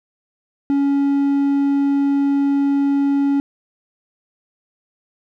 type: tone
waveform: triangle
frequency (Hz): 280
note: C#4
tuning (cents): +18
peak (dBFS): -12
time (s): 0.7-3.4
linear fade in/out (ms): 0
effects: none